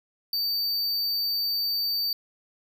square tone, 4605 Hz, D8, 35 cents flat, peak -25 dBFS, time 0.33-2.13 s, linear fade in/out 2 ms, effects none

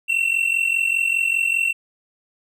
triangle tone pair together, 2682 / 2727 Hz, E7 / F7, +29 / -42 cents, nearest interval unison, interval 29 cents, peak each -20 / -18 dBFS, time 0.08-1.73 s, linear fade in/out 20 ms, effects none

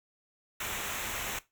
pink noise with comb filter, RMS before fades -36 dBFS, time 0.6-1.39 s, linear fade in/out 5 ms, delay 0.21 ms, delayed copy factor -0.65, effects noise-tail reverb RT60 0.2 s tail -17 dB re dry

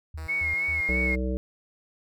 sine tone bursts, 77.78 Hz, D#2, in tune, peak -33 dBFS, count 3, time 0.14-0.81 s, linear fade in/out 5 ms, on 130 ms, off 140 ms
5% pulse tone, 160.5 Hz, E3, 46 cents flat, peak -32 dBFS, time 0.17-1.16 s, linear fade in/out 10 ms
sine tone with vibrato, 2179 Hz, C#7, 30 cents flat, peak -24 dBFS, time 0.28-1.16 s, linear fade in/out 20 ms, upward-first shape sine, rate 3.1 Hz, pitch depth 41 cents each way
harmonic tone, 63.7 Hz, C2, 46 cents flat, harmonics 1 / 3 / 5 / 7 / 9, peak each -27 / -32 / -34 / -35 / -37 dBFS, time 0.89-1.37 s, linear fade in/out 0 ms
effects none

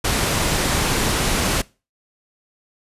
pink low-pass noise, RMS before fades -20 dBFS, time 0.04-1.62 s, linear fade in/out 10 ms, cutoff 12000 Hz, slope 24 dB/octave, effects noise-tail reverb RT60 0.3 s tail -22 dB re dry + resampled to 32000 Hz

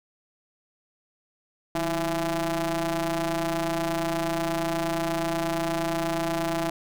sawtooth ring-modulated tone, 170.4 Hz, F3, 42 cents flat, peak -18 dBFS, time 1.75-6.7 s, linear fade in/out 2 ms, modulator 497 Hz, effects none

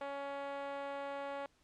5% pulse tone with band-pass filter, 279.8 Hz, C#4, 16 cents sharp, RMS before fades -42 dBFS, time 0.01-1.46 s, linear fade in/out 2 ms, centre 620 Hz, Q 1.9, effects pink hiss -72 dBFS RMS until 1.63 s + low-pass 8000 Hz 12 dB/octave

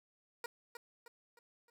15% pulse tone with echo, 473.8 Hz, A#4, 28 cents sharp, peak -33 dBFS, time 0.44-0.46 s, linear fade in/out 2 ms, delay 310 ms, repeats 4, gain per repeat -7 dB, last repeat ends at 1.7 s, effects none

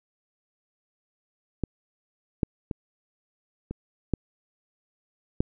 clicks, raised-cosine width 3 ms, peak -13 / -9 / -17 / -20 / -10 / -9 dBFS, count 6, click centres 1.637 / 2.432 / 2.712 / 3.71 / 4.137 / 5.405 s, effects none

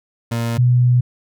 30% pulse / sine tone pair in turn, 116.54 / 123.47 Hz, A#2 / B2, 0 / 0 cents, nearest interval minor second, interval 100 cents, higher second, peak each -16 / -10 dBFS, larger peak second, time 0.31-0.58 / 0.58-1.01 s, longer second, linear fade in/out 10 ms, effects none

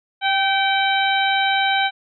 harmonic tone with a mistuned harmonic, 772 Hz, G5, 27 cents flat, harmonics 1 / 2 / 3 / 4 / 5, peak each -19 / -22 / -24 / -25 / -26 dBFS, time 0.21-1.91 s, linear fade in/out 50 ms, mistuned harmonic 1, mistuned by +27 cents, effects none

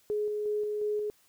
sine tone with tremolo, 420 Hz, G#4, 19 cents sharp, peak -27 dBFS, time 0.1-1.1 s, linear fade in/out 0 ms, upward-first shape square, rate 2.8 Hz, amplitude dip 25%, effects white hiss -65 dBFS RMS until 1.28 s

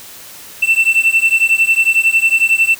triangle beating tone pair, 2674 / 2685 Hz, E7 / E7, +24 / +31 cents, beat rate 11 Hz, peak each -11 dBFS, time 0.62-2.75 s, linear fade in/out 10 ms, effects white hiss -35 dBFS RMS until 2.79 s

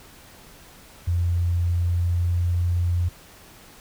sine tone with pitch glide, 86.8 to 87.5 Hz, F2 to F2, -10 to +4 cents, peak -19 dBFS, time 1.07-3.09 s, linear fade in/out 10 ms, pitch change +14 cents, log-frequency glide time 1.68-2.38 s, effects pink hiss -48 dBFS RMS until 3.8 s

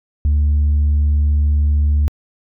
sine tone, 73.7 Hz, D2, 7 cents sharp, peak -9 dBFS, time 0.25-2.08 s, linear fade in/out 0 ms, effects tanh soft clip ceiling -10 dBFS

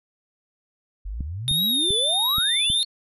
sine exponential sweep, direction up, 43.27 to 4435 Hz, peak -28 dBFS, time 1.05-2.85 s, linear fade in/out 10 ms
clicks, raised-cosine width 5 ms, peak -19 dBFS, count 5, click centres 1.207 / 1.513 / 1.906 / 2.383 / 2.701 s
square tone with vibrato, 3654 Hz, A#7, 35 cents flat, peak -20 dBFS, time 1.48-2.83 s, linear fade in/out 0 ms, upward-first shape triangle, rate 1.5 Hz, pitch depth 92 cents each way
effects resampled to 32000 Hz

